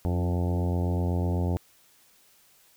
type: harmonic tone with a mistuned harmonic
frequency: 88 Hz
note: F2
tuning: 14 cents sharp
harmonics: 1 / 2 / 3 / 4 / 5 / 6 / 7 / 8 / 9 / 10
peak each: -25 / -31 / -35 / -37 / -39 / -41 / -42 / -43 / -44 / -45 dBFS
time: 0.05-1.57 s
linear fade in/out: 0 ms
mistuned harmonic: 3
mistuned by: +18 cents
effects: white hiss -60 dBFS RMS until 2.76 s